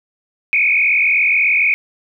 sine tone with frequency modulation, 2349 Hz, D7, in tune, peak -11 dBFS, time 0.53-1.74 s, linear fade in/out 0 ms, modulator 43.5 Hz, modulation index 3.7, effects none

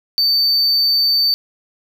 triangle tone, 4570 Hz, D8, 48 cents flat, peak -11 dBFS, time 0.18-1.34 s, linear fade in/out 0 ms, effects none

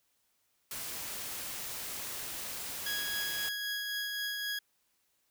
white noise, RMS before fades -40 dBFS, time 0.71-3.49 s, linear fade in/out 2 ms
20% pulse tone with tremolo, 1659 Hz, G#6, 2 cents flat, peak -28 dBFS, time 2.86-4.59 s, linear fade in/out 5 ms, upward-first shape triangle, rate 3.8 Hz, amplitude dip 30%
effects white hiss -75 dBFS RMS until 5.3 s

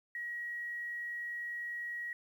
sine tone, 1905 Hz, A#6, 37 cents sharp, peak -37 dBFS, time 0.15-2.13 s, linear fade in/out 2 ms, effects 11-bit

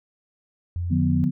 sine tone, 87.31 Hz, F2, in tune, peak -24 dBFS, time 0.76-1.24 s, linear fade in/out 0 ms
sine chord, B diminished, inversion first, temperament just, 148.16 / 177.8 / 246.9 Hz, D3 / F3 / B3, +16 / +31 / 0 cents, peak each -23 dBFS, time 0.9-1.31 s, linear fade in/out 20 ms
effects none

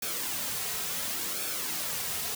white noise with flanger, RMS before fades -33 dBFS, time 0.02-2.35 s, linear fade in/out 5 ms, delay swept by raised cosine 1 to 3.5 ms, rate 0.7 Hz, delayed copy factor -0.55, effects none

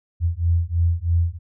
sine beating tone pair, 83.4 / 86.5 Hz, E2 / F2, +21 / -16 cents, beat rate 3.1 Hz, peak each -20 dBFS, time 0.2-1.39 s, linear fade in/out 50 ms, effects none

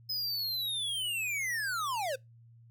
square linear sweep, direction down, 5100 to 493.9 Hz, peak -32 dBFS, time 0.09-2.16 s, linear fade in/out 10 ms, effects noise-tail reverb RT60 0.2 s tail -24 dB re dry + added 116 Hz sine -54 dBFS peak until 2.7 s

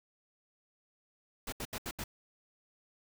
pink noise bursts, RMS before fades -39 dBFS, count 5, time 1.47-2.04 s, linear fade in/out 5 ms, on 54 ms, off 75 ms, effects none

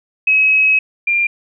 sine tone pair in turn, 2557 / 2391 Hz, D#7 / D7, +47 / +30 cents, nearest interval minor second, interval 117 cents, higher first, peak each -9 / -12 dBFS, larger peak first, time 0.27-0.79 / 1.07-1.27 s, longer first, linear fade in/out 5 ms, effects none

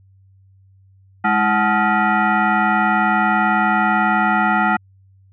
sine tone with frequency modulation, 326.1 Hz, E4, 19 cents flat, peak -13 dBFS, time 1.24-4.77 s, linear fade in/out 10 ms, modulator 534 Hz, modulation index 2.8, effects added 96 Hz sine -48 dBFS peak until 5.32 s

